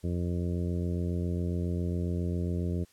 harmonic tone, 87.31 Hz, F2, in tune, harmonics 1 / 2 / 3 / 4 / 5 / 6 / 7, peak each -30 / -33 / -39 / -39 / -42 / -48 / -48 dBFS, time 0.03-2.85 s, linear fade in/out 20 ms, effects white hiss -63 dBFS RMS until 2.92 s + low-pass 11000 Hz 12 dB/octave

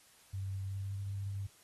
sine tone with pitch glide, 96.6 to 98.92 Hz, G2 to G2, -25 to +16 cents, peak -36 dBFS, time 0.33-1.47 s, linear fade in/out 10 ms, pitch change +41 cents, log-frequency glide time 0.6-1 s, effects white hiss -63 dBFS RMS until 1.63 s + AAC 32 kbps

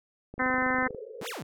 click train, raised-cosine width 2 ms, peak -28 dBFS, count 16, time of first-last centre 0.34-0.947 s, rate 24.7 Hz
harmonic tone, 256.2 Hz, C4, 36 cents flat, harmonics 1 / 2 / 3 / 4 / 5 / 6 / 7 / 8, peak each -31 / -33 / -34 / -33 / -34 / -32 / -31 / -34 dBFS, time 0.39-0.88 s, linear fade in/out 10 ms
pink band-pass noise, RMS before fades -42 dBFS, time 0.87-1.33 s, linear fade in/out 10 ms, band 420 to 520 Hz, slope 96 dB/octave
sawtooth exponential two-way sweep, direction up then down, 113.5 to 3745 to 113.5 Hz, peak -32 dBFS, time 1.21-1.43 s, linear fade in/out 5 ms, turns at 1.28 s
effects none

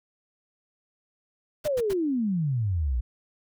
pink noise bursts, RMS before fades -37 dBFS, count 3, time 1.64-1.936 s, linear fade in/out 10 ms, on 42 ms, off 85 ms
sine exponential sweep, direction down, 622.3 to 56 Hz, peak -23 dBFS, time 1.65-3.01 s, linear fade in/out 10 ms
effects none

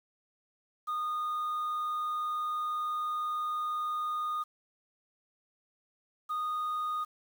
sine tone pair in turn, 1229 / 1235.1 Hz, D#6 / D#6, -22 / -13 cents, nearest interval unison, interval 9 cents, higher second, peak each -28 dBFS, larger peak neither, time 0.87-4.44 / 6.29-7.05 s, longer first, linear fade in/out 20 ms, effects tanh soft clip ceiling -29 dBFS + 9-bit

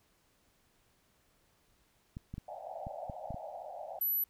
clicks, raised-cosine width 5 ms, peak -29 dBFS, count 7, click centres 2.169 / 2.34 / 2.381 / 2.869 / 3.098 / 3.306 / 3.344 s
white band-pass noise, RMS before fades -44 dBFS, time 2.48-3.99 s, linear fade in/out 5 ms, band 560 to 820 Hz, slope 96 dB/octave
sine tone, 11840 Hz, F#9, in tune, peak -29 dBFS, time 4.01-4.24 s, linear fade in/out 5 ms
effects pink hiss -71 dBFS RMS until 4.29 s

